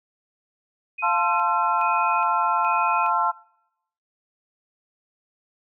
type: tone with tremolo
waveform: sine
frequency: 2500 Hz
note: D#7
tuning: 8 cents sharp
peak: -29 dBFS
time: 0.98-3.1 s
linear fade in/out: 10 ms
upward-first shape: square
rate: 1.2 Hz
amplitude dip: 70%
type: chord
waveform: sine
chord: F major seventh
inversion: none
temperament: equal with one note detuned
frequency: 698.5 / 880 / 1046.5 / 1353.2 Hz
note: F5 / A5 / C6 / E6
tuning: 0 / 0 / 0 / +45 cents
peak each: -28 / -23 / -24 / -23 dBFS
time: 1.02-3.32 s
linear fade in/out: 20 ms
effects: noise-tail reverb RT60 0.8 s tail -24 dB re dry